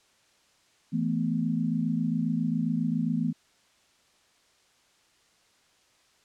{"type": "chord", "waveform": "sine", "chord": "E suspended fourth", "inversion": "none", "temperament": "just", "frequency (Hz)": [164.81, 219.8, 247.2], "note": ["E3", "A3", "B3"], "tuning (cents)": [0, -2, 2], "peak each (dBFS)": -29, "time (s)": [0.92, 3.33], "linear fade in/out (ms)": 20, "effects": ["white hiss -64 dBFS RMS until 6.24 s", "low-pass 7000 Hz 12 dB/octave"]}